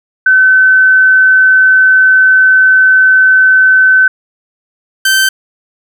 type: tone pair in turn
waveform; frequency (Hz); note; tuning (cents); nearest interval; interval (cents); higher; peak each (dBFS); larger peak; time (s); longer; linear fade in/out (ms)
sine / sawtooth; 1523 / 1547.8; F#6 / G6; +50 / -22; unison; 28; second; -3; neither; 0.26-4.08 / 5.05-5.29; first; 5
effects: none